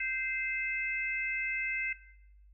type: harmonic tone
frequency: 520 Hz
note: C5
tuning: 11 cents flat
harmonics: 3 / 4 / 5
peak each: -39 / -34 / -36 dBFS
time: 0-1.93 s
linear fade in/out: 5 ms
effects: noise-tail reverb RT60 0.8 s tail -17 dB re dry + added 50 Hz sine -55 dBFS peak until 2.53 s